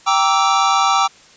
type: chord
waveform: square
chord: E half-diminished seventh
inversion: first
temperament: equal with one note detuned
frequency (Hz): 784 / 932.3 / 1161.2 / 1318.5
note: G5 / Bb5 / D6 / E6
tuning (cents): 0 / 0 / -20 / 0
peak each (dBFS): -18 / -22 / -18 / -19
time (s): 0.06-1.08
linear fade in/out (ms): 20
effects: white hiss -46 dBFS RMS until 1.36 s + resampled to 16000 Hz